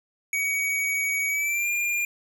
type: tone with pitch glide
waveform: square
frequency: 2256 to 2404 Hz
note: C#7 to D7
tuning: +30 to +40 cents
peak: -24 dBFS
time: 0.33-2.05 s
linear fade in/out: 2 ms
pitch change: +110 cents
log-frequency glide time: 1.28-1.69 s
effects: 10-bit